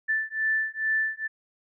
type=beating tone pair; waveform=sine; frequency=1760 / 1762.3 Hz; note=A6 / A6; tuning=0 / +2 cents; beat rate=2.3 Hz; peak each=-27 dBFS; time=0.08-1.28 s; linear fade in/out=20 ms; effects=none